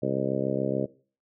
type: harmonic tone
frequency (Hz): 66.9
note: C2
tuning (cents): +39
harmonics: 2 / 3 / 4 / 5 / 6 / 7 / 8 / 9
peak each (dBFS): -33 / -33 / -33 / -33 / -33 / -33 / -33 / -33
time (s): 0.02-0.86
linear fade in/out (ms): 10
effects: noise-tail reverb RT60 0.4 s tail -20 dB re dry